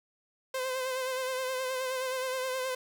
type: tone with vibrato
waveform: sawtooth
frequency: 517 Hz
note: C5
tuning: 21 cents flat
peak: -27 dBFS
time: 0.54-2.75 s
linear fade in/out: 5 ms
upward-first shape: sine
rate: 9.5 Hz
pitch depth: 35 cents each way
effects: 9-bit